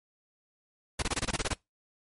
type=noise bursts; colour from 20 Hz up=pink; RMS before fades=-29 dBFS; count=10; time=0.99-1.536 s; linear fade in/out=5 ms; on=33 ms; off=24 ms; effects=noise-tail reverb RT60 0.2 s tail -25 dB re dry + MP3 48 kbps